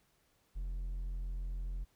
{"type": "tone with hard clipping", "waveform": "triangle", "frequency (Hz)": 43.39, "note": "F1", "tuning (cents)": -10, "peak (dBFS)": -37, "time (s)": [0.55, 1.85], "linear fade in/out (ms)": 20, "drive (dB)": 6, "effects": ["pink hiss -73 dBFS RMS until 1.95 s"]}